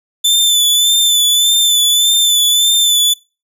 sawtooth tone with vibrato, 3520 Hz, A7, in tune, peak -6 dBFS, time 0.24-3.14 s, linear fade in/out 10 ms, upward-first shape sine, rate 1.7 Hz, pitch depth 35 cents each way, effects noise-tail reverb RT60 0.3 s tail -24 dB re dry

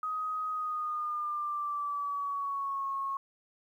sine tone with pitch glide, 1256 to 1093.4 Hz, D#6 to C#6, +16 to -24 cents, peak -31 dBFS, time 0.03-3.17 s, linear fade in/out 2 ms, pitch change -240 cents, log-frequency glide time 0.5-2.86 s, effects 11-bit

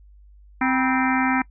harmonic tone with a mistuned harmonic, 260.5 Hz, C4, 7 cents flat, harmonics 1 / 3 / 4 / 5 / 6 / 7 / 8 / 9, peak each -21 / -26 / -27 / -28 / -29 / -29 / -30 / -31 dBFS, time 0.61-1.42 s, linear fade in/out 5 ms, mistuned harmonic 4, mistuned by -120 cents, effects noise-tail reverb RT60 0.1 s tail -23 dB re dry + added 50 Hz sine -46 dBFS peak until 1.5 s

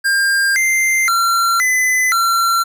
square tone with pitch steps, 1602 / 2088 / 1367 / 2016 / 1363 Hz, G6 / C7 / F6 / B6 / F6, +37 / -4 / -37 / +35 / -43 cents, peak -13 dBFS, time 0.04-2.64 s, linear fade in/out 20 ms, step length 520 ms, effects none

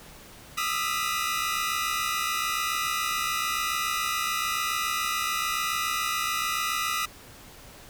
sawtooth tone cluster, 1218 / 1285 / 1346 / 1980 / 2871 Hz, D#6 / E6 / E6 / B6 / F7, -37 / -45 / +36 / +4 / +47 cents, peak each -27 / -28 / -31 / -30 / -33 dBFS, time 0.57-7.06 s, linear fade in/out 10 ms, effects pink hiss -48 dBFS RMS until 7.89 s

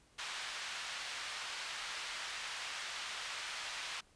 white band-pass noise, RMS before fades -43 dBFS, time 0.18-4.01 s, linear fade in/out 10 ms, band 1000 to 3700 Hz, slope 12 dB/octave, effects pink hiss -67 dBFS RMS until 4.15 s + resampled to 22050 Hz

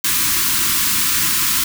white band-stop noise, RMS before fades -17 dBFS, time 0.04-1.64 s, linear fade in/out 5 ms, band 360 to 950 Hz, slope 96 dB/octave, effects none

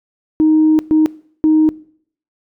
sine tone bursts at uneven times, 311.9 Hz, D#4, 4 cents sharp, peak -7 dBFS, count 3, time 0.4-0.79 / 0.91-1.06 / 1.44-1.69 s, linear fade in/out 0 ms, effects noise-tail reverb RT60 0.6 s tail -22 dB re dry + tanh soft clip ceiling -4 dBFS

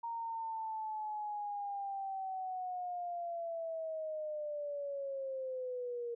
sine linear sweep, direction down, 932.3 to 468.6 Hz, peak -37 dBFS, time 0.03-6.15 s, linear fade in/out 10 ms, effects none

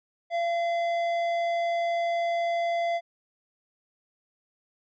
sine tone with tanh clipping, 683 Hz, F5, 39 cents flat, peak -26 dBFS, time 0.3-3.01 s, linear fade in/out 50 ms, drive 11 dB, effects none

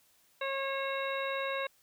harmonic tone, 544 Hz, C#5, 33 cents flat, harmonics 1 / 2 / 3 / 4 / 5 / 7, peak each -35 / -38 / -40 / -41 / -42 / -43 dBFS, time 0.41-1.67 s, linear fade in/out 5 ms, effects white hiss -67 dBFS RMS until 1.82 s

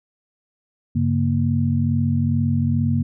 sine tone cluster, 96.9 / 139.2 / 233.9 Hz, G2 / C#3 / A#3, -20 / +8 / +6 cents, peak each -21 dBFS, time 0.95-3.03 s, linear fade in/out 10 ms, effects none

